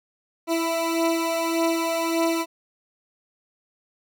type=beating tone pair; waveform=20% pulse; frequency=330.5 / 332.2 Hz; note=E4 / E4; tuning=+5 / +13 cents; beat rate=1.7 Hz; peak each=-18 / -22 dBFS; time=0.47-2.46 s; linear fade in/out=50 ms; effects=none